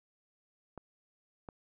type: clicks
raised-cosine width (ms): 1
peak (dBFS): -30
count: 2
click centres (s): 0.777 / 1.488
effects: none